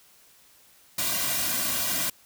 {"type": "noise with comb filter", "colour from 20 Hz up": "white", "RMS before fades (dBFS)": -27, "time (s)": [0.98, 2.1], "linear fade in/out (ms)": 5, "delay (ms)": 2.3, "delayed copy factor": -0.9, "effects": ["white hiss -57 dBFS RMS until 2.25 s"]}